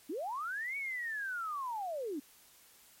sine linear two-way sweep, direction up then down, 261.6 to 2262 to 261.6 Hz, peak -35 dBFS, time 0.09-2.2 s, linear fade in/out 10 ms, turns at 0.77 s, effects white hiss -61 dBFS RMS until 3 s + MP3 64 kbps

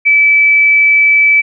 sine tone, 2306 Hz, D7, 32 cents flat, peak -5 dBFS, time 0.05-1.42 s, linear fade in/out 20 ms, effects none

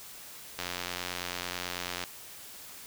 click train, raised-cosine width 0.2 ms, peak -16 dBFS, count 130, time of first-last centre 0.59-2.038 s, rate 89.1 Hz, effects white hiss -47 dBFS RMS until 2.86 s

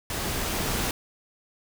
pink noise with level ramp, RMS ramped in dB -30 to -27 dBFS, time 0.1-0.91 s, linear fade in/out 2 ms, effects none

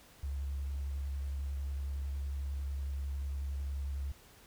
sine tone with vibrato, 69.3 Hz, C#2, in tune, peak -34 dBFS, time 0.23-4.12 s, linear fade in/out 5 ms, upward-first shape triangle, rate 11 Hz, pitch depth 28 cents each way, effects pink hiss -59 dBFS RMS until 4.46 s

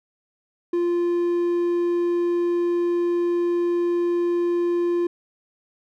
triangle tone, 347.5 Hz, F4, 9 cents flat, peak -17 dBFS, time 0.73-5.07 s, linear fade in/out 5 ms, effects none

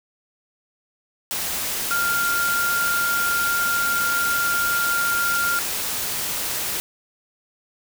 sine tone in noise, 1396.9 Hz, F6, in tune, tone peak -20 dBFS, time 1.91-5.59 s, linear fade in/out 0 ms, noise white, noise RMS -26 dBFS, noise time 1.31-6.8 s, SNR +3 dB, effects none

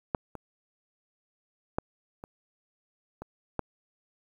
clicks, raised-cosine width 1 ms, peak -12 / -25 / -13 / -27 / -25 / -14 dBFS, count 6, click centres 0.148 / 0.353 / 1.785 / 2.239 / 3.22 / 3.593 s, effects 9-bit

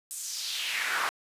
brown noise with high-pass filter sweep, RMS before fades -32 dBFS, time 0.11-1.09 s, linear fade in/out 0 ms, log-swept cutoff 8900 to 1100 Hz, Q 2.5, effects resampled to 32000 Hz

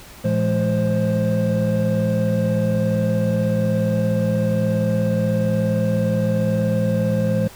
triangle tone cluster, 113 / 169.7 / 210.8 / 526 Hz, A2 / F3 / G#3 / C5, +47 / -49 / +26 / +9 cents, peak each -20 dBFS, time 0.24-7.48 s, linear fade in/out 10 ms, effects tanh soft clip ceiling -6 dBFS + pink hiss -42 dBFS RMS until 7.55 s

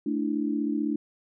sine chord, A suspended fourth, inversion none, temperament equal, 220 / 293.7 / 329.6 Hz, A3 / D4 / E4, 0 / 0 / 0 cents, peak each -30 / -27 / -32 dBFS, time 0.06-0.96 s, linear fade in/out 5 ms, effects none

